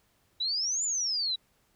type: exponential two-way sweep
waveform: sine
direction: up then down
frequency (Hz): 3841 to 7200 to 3841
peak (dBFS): -27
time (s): 0.4-1.36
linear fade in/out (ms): 10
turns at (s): 0.84
effects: pink hiss -69 dBFS RMS until 1.75 s